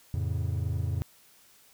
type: chord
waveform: triangle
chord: F augmented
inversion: none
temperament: equal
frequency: 87.31 / 110 / 138.59 Hz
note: F2 / A2 / C#3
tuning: 0 / 0 / 0 cents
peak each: -28 / -30 / -33 dBFS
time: 0.14-1.02 s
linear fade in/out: 0 ms
effects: white hiss -59 dBFS RMS until 1.73 s